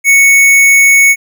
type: tone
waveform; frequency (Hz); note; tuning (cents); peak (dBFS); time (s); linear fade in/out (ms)
square; 2217; C#7; 0; -4; 0.04-1.16; 50
effects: none